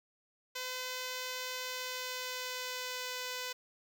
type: tone with pitch glide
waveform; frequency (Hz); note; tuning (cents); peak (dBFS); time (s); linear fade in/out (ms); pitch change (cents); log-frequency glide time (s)
5% pulse; 508 to 502.5; B4 to B4; +49 to +30; -26; 0.55-3.53; 10; -19; 1.6-3.18
effects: none